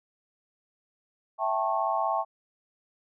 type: chord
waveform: sine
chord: A dominant seventh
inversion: second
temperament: equal with one note detuned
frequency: 659.3 / 784 / 880 / 1093.5 Hz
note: E5 / G5 / A5 / C#6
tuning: 0 / 0 / 0 / -24 cents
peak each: -30 dBFS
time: 1.38-2.25 s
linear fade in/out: 50 ms
effects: none